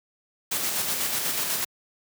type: noise with tremolo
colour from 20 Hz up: white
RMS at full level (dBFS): -26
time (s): 0.51-1.65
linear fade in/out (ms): 10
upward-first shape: square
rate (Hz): 8.1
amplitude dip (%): 30
effects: high-pass 100 Hz 12 dB/octave